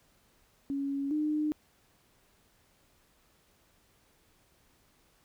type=tone pair in turn; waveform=sine; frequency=278.1 / 303.3 Hz; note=C#4 / D#4; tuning=+6 / -44 cents; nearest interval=major second; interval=150 cents; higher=second; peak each=-30 / -27 dBFS; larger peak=second; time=0.7-1.11 / 1.11-1.52 s; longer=neither; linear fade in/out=0 ms; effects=pink hiss -67 dBFS RMS until 5.24 s